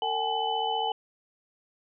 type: tone cluster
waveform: sine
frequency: 452.5 / 772 / 847 / 3002 Hz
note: A4 / G5 / G#5 / F#7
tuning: +48 / -27 / +34 / +24 cents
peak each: -34 / -31 / -29 / -33 dBFS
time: 0.02-0.92 s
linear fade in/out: 2 ms
effects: none